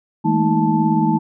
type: tone cluster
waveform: sine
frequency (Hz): 161.6 / 209.7 / 227.3 / 317.3 / 877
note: E3 / G#3 / A#3 / D#4 / A5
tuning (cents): -34 / +17 / -43 / +34 / -6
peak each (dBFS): -20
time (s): 0.24-1.19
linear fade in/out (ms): 20
effects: none